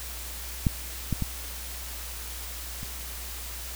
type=clicks; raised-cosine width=5 ms; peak=-9 / -13 / -15 / -24 dBFS; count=4; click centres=0.668 / 1.127 / 1.223 / 2.831 s; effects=added 60 Hz sine -39 dBFS peak until 3.75 s + white hiss -39 dBFS RMS until 3.75 s